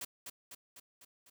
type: noise with echo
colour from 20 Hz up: white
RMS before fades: -41 dBFS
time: 0.01-0.05 s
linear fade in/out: 5 ms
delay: 250 ms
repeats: 5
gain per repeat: -4 dB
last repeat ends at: 1.3 s
effects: none